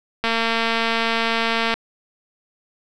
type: click train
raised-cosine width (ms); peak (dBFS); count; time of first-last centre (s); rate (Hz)
0.3; -5; 343; 0.24-1.74; 228
effects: none